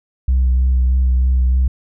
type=tone with vibrato; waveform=sine; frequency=63.7 Hz; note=C2; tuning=46 cents flat; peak=-9 dBFS; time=0.28-1.68 s; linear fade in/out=5 ms; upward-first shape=sine; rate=3.2 Hz; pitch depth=22 cents each way; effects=tanh soft clip ceiling -9 dBFS